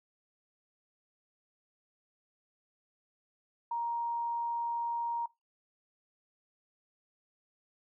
sine tone, 938 Hz, A#5, 11 cents sharp, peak -31 dBFS, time 3.71-5.26 s, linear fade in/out 5 ms, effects noise-tail reverb RT60 0.2 s tail -21 dB re dry

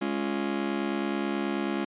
40% pulse chord, Db major, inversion second, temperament just, 207.9 / 277.2 / 346.5 Hz, Ab3 / Db4 / F4, +2 / 0 / -14 cents, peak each -31 dBFS, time 0.01-1.85 s, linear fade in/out 10 ms, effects resampled to 8000 Hz

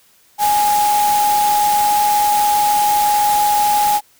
sine tone in noise, 830.6 Hz, G#5, in tune, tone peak -12 dBFS, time 0.38-4.01 s, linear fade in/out 50 ms, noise white, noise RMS -23 dBFS, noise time 0.38-4.01 s, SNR +8 dB, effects white hiss -53 dBFS RMS until 4.19 s

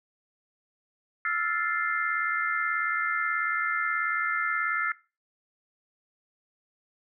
sine chord, F major seventh, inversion third, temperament equal with one note detuned, 1318.5 / 1396.9 / 1754.9 / 2093 Hz, E6 / F6 / A6 / C7, 0 / 0 / -5 / 0 cents, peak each -31 dBFS, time 1.25-4.92 s, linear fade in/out 2 ms, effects noise-tail reverb RT60 0.3 s tail -20 dB re dry

